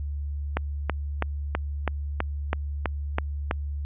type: click train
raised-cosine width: 0.5 ms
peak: -9 dBFS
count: 10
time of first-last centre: 0.57-3.511 s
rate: 3.06 Hz
effects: added 72 Hz sine -28 dBFS peak until 3.85 s + resampled to 8000 Hz